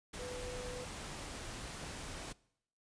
sine tone in noise, 497.2 Hz, B4, 12 cents sharp, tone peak -43 dBFS, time 0.19-0.85 s, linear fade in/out 10 ms, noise pink, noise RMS -45 dBFS, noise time 0.13-2.33 s, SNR -1 dB, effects noise-tail reverb RT60 0.7 s tail -22 dB re dry + resampled to 22050 Hz

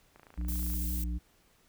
click train, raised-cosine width 0.5 ms, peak -38 dBFS, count 17, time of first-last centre 0.16-0.738 s, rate 27.7 Hz
harmonic tone, 59.6 Hz, A#1, 39 cents sharp, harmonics 1 / 3 / 5, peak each -31 / -41 / -45 dBFS, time 0.37-1.19 s, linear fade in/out 20 ms
violet noise, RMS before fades -39 dBFS, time 0.48-1.04 s, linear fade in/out 5 ms
effects pink hiss -66 dBFS RMS until 1.68 s

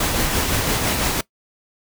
pink noise with tremolo, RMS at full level -19 dBFS, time 0-1.21 s, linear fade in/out 5 ms, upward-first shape triangle, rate 5.9 Hz, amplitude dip 35%, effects noise-tail reverb RT60 0.1 s tail -20 dB re dry

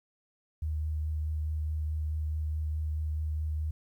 sine tone with vibrato, 77.1 Hz, D#2, 15 cents flat, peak -29 dBFS, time 0.62-3.71 s, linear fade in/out 5 ms, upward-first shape triangle, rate 4.7 Hz, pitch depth 16 cents each way, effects 11-bit

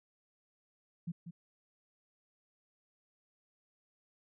sine tone with echo, 170.2 Hz, F3, 44 cents flat, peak -35 dBFS, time 1.07-1.12 s, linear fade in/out 10 ms, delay 190 ms, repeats 1, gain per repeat -8 dB, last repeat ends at 1.31 s, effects none

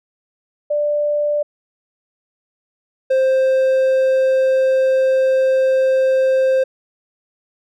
sine / triangle tone pair in turn, 590 / 525.6 Hz, D5 / C5, +8 / +8 cents, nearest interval major second, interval 200 cents, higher first, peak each -15 / -10 dBFS, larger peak second, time 0.7-1.43 / 3.1-6.64 s, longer second, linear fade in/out 10 ms, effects none

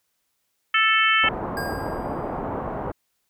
harmonic tone, 440 Hz, A4, in tune, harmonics 3 / 4 / 5 / 6 / 7, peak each -21 / -22 / -23 / -24 / -24 dBFS, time 0.74-1.29 s, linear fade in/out 5 ms
white low-pass noise, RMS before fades -29 dBFS, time 1.23-2.92 s, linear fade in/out 10 ms, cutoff 980 Hz, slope 24 dB/octave
square tone with exponential decay, 1616 Hz, G#6, 48 cents flat, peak -28 dBFS, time 1.57-2.4 s, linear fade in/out 1 ms, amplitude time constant 180 ms
effects white hiss -73 dBFS RMS until 3.29 s

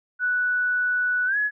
sine tone with pitch glide, 1480 to 1690.3 Hz, F#6 to G#6, 0 to +30 cents, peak -20 dBFS, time 0.19-1.51 s, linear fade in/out 50 ms, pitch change +230 cents, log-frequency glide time 1.26-1.37 s, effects none

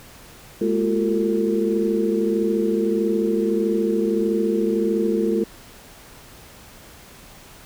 sine tone cluster, 210 / 231.6 / 346.4 / 380.1 / 451 Hz, G#3 / A#3 / F4 / F#4 / A4, +19 / -11 / -14 / +47 / +43 cents, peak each -23 / -30 / -22 / -30 / -23 dBFS, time 0.61-5.44 s, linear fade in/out 5 ms, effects pink hiss -45 dBFS RMS until 7.65 s

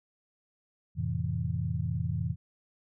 sine chord, F major seventh, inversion none, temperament equal with one note detuned, 87.31 / 110.89 / 130.81 / 164.81 Hz, F2 / A2 / C3 / E3, 0 / +14 / 0 / 0 cents, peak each -34 dBFS, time 0.95-2.36 s, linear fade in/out 50 ms, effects none

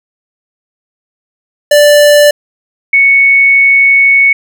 square / sine tone pair in turn, 587.3 / 2217 Hz, D5 / C#7, 0 / 0 cents, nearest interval octave + major seventh, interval 2300 cents, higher second, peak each -3 dBFS, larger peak neither, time 1.71-2.31 / 2.93-4.33 s, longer second, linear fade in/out 5 ms, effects none

